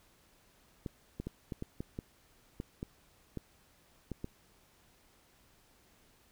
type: clicks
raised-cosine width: 3 ms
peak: -25 dBFS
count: 12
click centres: 0.862 / 1.2 / 1.27 / 1.522 / 1.624 / 1.805 / 1.989 / 2.601 / 2.829 / 3.373 / 4.117 / 4.244 s
effects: pink hiss -66 dBFS RMS until 6.31 s